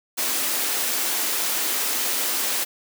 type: high-pass noise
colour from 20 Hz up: white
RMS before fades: -24 dBFS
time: 0.17-2.65 s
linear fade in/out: 20 ms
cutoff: 220 Hz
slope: 48 dB/octave
effects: none